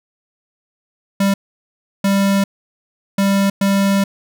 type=tone bursts at uneven times; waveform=square; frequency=197.3 Hz; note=G3; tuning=11 cents sharp; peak=-13 dBFS; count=4; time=1.2-1.34 / 2.04-2.44 / 3.18-3.5 / 3.61-4.04 s; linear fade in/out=5 ms; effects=none